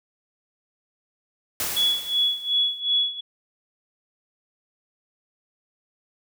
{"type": "noise with exponential decay", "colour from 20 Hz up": "white", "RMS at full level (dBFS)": -25, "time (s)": [1.6, 2.8], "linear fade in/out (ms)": 1, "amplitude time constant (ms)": 260}
{"type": "tone with tremolo", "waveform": "sine", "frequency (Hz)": 3382, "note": "G#7", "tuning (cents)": 31, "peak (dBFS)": -17, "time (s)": [1.76, 3.21], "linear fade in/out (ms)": 10, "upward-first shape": "sine", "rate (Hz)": 2.7, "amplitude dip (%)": 85}
{"effects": []}